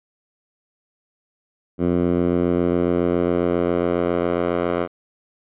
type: tone with band-pass filter sweep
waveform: 10% pulse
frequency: 87.31 Hz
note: F2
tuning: in tune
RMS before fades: -20 dBFS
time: 1.78-4.88 s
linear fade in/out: 50 ms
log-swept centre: 260 to 710 Hz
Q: 0.95
effects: resampled to 8000 Hz